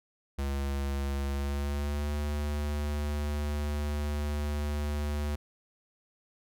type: tone with pitch glide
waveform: square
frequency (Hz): 69.6 to 73.7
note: C#2 to D2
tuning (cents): +8 to +7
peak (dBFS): -30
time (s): 0.38-5.36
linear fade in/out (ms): 10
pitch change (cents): +99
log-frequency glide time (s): 1.3-2.13
effects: none